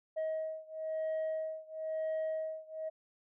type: beating tone pair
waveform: sine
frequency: 633 / 634 Hz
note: D#5 / D#5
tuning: +30 / +32 cents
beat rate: 1 Hz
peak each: -35 / -36 dBFS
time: 0.16-2.9 s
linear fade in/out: 20 ms
effects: tanh soft clip ceiling -31 dBFS